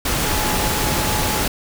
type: tone in noise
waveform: sine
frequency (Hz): 851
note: G#5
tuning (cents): +42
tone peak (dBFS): -27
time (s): 0.24-1.42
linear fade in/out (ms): 5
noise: pink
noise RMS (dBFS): -20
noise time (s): 0.05-1.48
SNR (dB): -10
effects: none